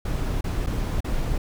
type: noise with dropouts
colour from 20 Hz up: brown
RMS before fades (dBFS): -25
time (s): 0.05-1.38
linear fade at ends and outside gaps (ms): 5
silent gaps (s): 0.41-0.441 / 0.664-0.669 / 1.006-1.044
effects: none

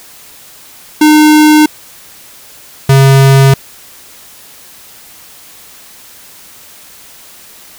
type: tone pair in turn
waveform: square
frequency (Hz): 304.7 / 135.73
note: D#4 / C#3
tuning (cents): -36 / -36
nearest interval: octave + major second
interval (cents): 1400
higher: first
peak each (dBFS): -3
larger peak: neither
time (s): 1.01-1.66 / 2.89-3.54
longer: neither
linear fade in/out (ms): 5
effects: white hiss -36 dBFS RMS until 7.78 s

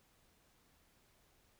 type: silence
effects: pink hiss -71 dBFS RMS until 1.59 s

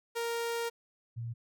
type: tone pair in turn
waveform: sawtooth / sine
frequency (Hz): 466.2 / 116.55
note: A#4 / A#2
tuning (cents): 0 / 0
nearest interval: 2 octaves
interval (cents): 2400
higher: first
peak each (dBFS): -28 / -35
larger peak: first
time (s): 0.15-0.7 / 1.16-1.34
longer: first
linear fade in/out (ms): 20
effects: none

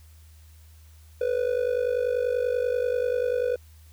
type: tone with amplitude modulation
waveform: triangle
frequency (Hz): 493.9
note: B4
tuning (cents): 0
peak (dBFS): -17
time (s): 1.21-3.56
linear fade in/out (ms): 5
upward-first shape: sine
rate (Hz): 50.3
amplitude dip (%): 80
effects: added 78 Hz sine -48 dBFS peak until 3.92 s + white hiss -60 dBFS RMS until 3.92 s

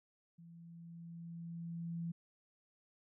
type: tone with level ramp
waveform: sine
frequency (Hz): 168.3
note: E3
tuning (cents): +36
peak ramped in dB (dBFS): -54 to -37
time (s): 0.38-2.12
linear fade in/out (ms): 10
effects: none

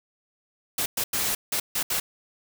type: noise bursts at uneven times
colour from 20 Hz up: white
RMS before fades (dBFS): -26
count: 6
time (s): 0.78-0.86 / 0.97-1.04 / 1.13-1.35 / 1.52-1.6 / 1.75-1.83 / 1.9-2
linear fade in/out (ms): 5
effects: none

